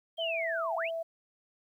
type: linear two-way sweep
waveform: sine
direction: down then up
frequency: 3241 to 677 to 3241 Hz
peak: -32 dBFS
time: 0.17-0.91 s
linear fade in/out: 50 ms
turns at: 0.76 s
type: tone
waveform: sine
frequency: 659.3 Hz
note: E5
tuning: in tune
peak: -32 dBFS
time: 0.18-1.03 s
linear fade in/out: 10 ms
effects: 11-bit